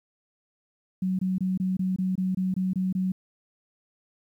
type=tone bursts; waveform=sine; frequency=186.4 Hz; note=F#3; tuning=13 cents sharp; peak=-23 dBFS; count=11; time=1.02-3.12 s; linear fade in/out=5 ms; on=170 ms; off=23 ms; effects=10-bit